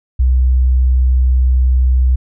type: tone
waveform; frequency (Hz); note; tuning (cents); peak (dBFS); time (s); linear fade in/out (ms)
sine; 63.5; B1; +49; -8; 0.19-2.16; 10
effects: none

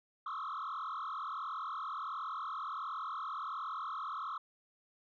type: tone with frequency modulation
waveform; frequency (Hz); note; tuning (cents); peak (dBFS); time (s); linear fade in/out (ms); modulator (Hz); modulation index
sine; 1203; D6; +41; -35; 0.26-4.38; 5; 41.4; 3.5
effects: tanh soft clip ceiling -36 dBFS

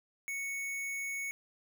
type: tone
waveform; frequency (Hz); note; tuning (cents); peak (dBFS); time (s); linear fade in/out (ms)
square; 2217; C#7; 0; -36; 0.28-1.31; 0
effects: none

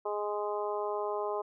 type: harmonic tone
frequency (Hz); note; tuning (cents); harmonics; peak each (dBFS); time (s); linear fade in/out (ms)
207.7; G#3; 0; 2 / 3 / 4 / 5 / 6; -34 / -37 / -38 / -38 / -45; 0.05-1.42; 10
effects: none

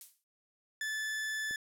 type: noise with exponential decay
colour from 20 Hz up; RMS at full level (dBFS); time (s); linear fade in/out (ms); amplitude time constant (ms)
violet; -41; 0.01-0.24; 1; 49
type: tone with vibrato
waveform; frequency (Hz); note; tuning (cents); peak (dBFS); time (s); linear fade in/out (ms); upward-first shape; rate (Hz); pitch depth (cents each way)
40% pulse; 1741; A6; -19; -33; 0.81-1.56; 2; sine; 20; 10
type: click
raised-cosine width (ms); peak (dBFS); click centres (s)
2; -38; 1.51
effects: low-pass 12000 Hz 12 dB/octave

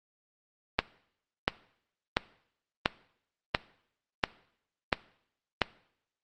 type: click train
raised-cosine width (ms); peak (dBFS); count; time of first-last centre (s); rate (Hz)
0.3; -6; 8; 0.79-5.618; 1.45
effects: noise-tail reverb RT60 0.7 s tail -20 dB re dry + Opus 24 kbps

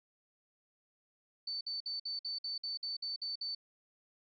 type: tone bursts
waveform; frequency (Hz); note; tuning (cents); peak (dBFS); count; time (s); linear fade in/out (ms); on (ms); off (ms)
sine; 4527; C#8; +36; -36; 11; 1.47-3.55; 5; 140; 54
effects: none

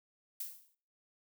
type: noise with exponential decay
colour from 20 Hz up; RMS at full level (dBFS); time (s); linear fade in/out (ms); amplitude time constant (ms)
violet; -37; 0.4-0.75; 5; 74
effects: noise-tail reverb RT60 0.5 s tail -23 dB re dry

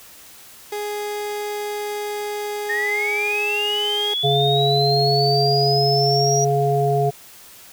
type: tone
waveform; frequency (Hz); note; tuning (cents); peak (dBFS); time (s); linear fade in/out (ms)
30% pulse; 415.3; G#4; 0; -22; 0.72-4.14; 5
type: linear sweep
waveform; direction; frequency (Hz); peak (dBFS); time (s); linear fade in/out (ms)
sine; up; 1815 to 5790; -20; 2.69-6.45; 10
type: harmonic tone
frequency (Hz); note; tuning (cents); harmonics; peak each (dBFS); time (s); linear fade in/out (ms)
139.9; C#3; +16; 1 / 3 / 5; -20 / -20 / -20; 4.23-7.11; 20
effects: white hiss -44 dBFS RMS until 7.72 s

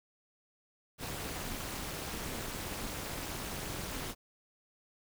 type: noise with amplitude modulation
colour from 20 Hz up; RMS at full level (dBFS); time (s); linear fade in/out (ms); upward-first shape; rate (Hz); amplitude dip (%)
pink; -36; 0.98-4.15; 50; sine; 243; 85
effects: none

